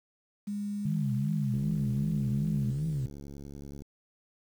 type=tone with pitch glide; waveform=sine; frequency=204.5 to 206.3 Hz; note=G#3 to G#3; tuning=-26 to -11 cents; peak=-31 dBFS; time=0.47-2.71 s; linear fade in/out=10 ms; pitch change=+15 cents; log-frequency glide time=0.65-2.51 s
type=tone with vibrato; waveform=sine; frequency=142.4 Hz; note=C#3; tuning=47 cents sharp; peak=-28 dBFS; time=0.85-3.06 s; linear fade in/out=5 ms; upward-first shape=triangle; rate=2.6 Hz; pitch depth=250 cents each way
type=click train; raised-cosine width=3 ms; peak=-32 dBFS; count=162; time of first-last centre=1.54-3.82 s; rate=70.6 Hz
effects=9-bit